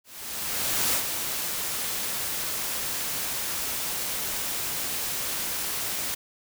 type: noise with ADSR envelope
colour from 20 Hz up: white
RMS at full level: -24 dBFS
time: 0.04-6.15 s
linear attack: 900 ms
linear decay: 85 ms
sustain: -6 dB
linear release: 10 ms
effects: none